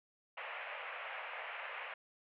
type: band-pass noise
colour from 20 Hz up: white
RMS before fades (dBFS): -45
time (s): 0.37-1.94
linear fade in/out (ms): 5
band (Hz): 510 to 2700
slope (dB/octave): 48
effects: none